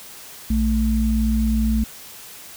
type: tone pair together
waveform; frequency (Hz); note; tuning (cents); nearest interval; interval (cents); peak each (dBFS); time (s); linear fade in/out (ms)
sine; 58.56 / 220; A#1 / A3; +9 / 0; octave + major seventh; 2291; -19; 0.5-1.84; 5
effects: white hiss -40 dBFS RMS until 2.56 s